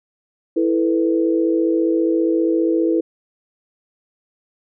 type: chord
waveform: sine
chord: E suspended fourth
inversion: none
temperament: just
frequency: 329.6 / 439.5 / 494.4 Hz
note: E4 / A4 / B4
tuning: 0 / -2 / +2 cents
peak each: -16 / -22 / -22 dBFS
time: 0.56-3.01 s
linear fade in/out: 10 ms
effects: none